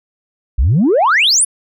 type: exponential sweep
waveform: sine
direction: up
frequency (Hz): 51.4 to 10548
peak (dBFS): -7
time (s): 0.58-1.45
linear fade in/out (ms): 10
effects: tanh soft clip ceiling -6 dBFS